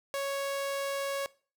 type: tone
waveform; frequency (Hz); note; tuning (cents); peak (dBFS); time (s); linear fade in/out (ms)
sawtooth; 554.4; C#5; 0; -27; 0.14-1.26; 0
effects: noise-tail reverb RT60 0.4 s tail -21 dB re dry